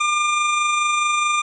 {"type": "tone with amplitude modulation", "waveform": "25% pulse", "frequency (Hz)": 1200, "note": "D6", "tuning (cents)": 37, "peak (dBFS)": -12, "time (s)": [0, 1.42], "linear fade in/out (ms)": 10, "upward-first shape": "sine", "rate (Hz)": 24.7, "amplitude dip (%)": 30, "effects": ["resampled to 22050 Hz", "9-bit"]}